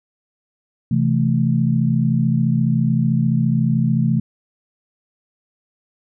sine chord, A minor, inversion first, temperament equal, 130.81 / 164.81 / 220 Hz, C3 / E3 / A3, 0 / 0 / 0 cents, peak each -18 / -19 / -19 dBFS, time 0.91-4.2 s, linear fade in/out 5 ms, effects none

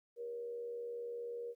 sine tone with frequency modulation, 474 Hz, A#4, 29 cents sharp, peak -40 dBFS, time 0.16-1.55 s, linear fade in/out 50 ms, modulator 79.6 Hz, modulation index 0.36, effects 13-bit

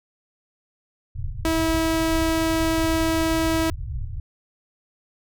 pink low-pass noise, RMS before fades -29 dBFS, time 1.15-4.2 s, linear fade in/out 2 ms, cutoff 130 Hz, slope 96 dB/octave
sawtooth tone, 324.2 Hz, E4, 29 cents flat, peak -16 dBFS, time 1.45-3.7 s, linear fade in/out 0 ms
effects none

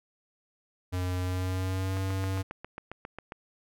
square tone with pitch glide, 90.9 to 95.58 Hz, F#2 to G2, -30 to -43 cents, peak -29 dBFS, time 0.92-2.43 s, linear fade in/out 20 ms, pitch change +87 cents, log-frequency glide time 1.2-1.99 s
click train, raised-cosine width 0.5 ms, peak -24 dBFS, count 11, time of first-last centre 1.97-3.321 s, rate 7.4 Hz
effects none

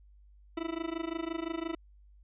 40% pulse tone with amplitude modulation, 329.6 Hz, E4, in tune, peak -29 dBFS, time 0.57-1.75 s, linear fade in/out 5 ms, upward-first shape sine, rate 25.8 Hz, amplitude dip 90%, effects added 50 Hz sine -55 dBFS peak until 2.23 s + resampled to 8000 Hz

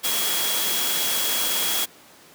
sine tone in noise, 3322 Hz, G#7, in tune, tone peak -28 dBFS, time 0.03-1.86 s, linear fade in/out 20 ms, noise white, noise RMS -24 dBFS, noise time 0.03-1.86 s, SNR -7 dB, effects pink hiss -49 dBFS RMS until 2.34 s + high-pass 200 Hz 12 dB/octave

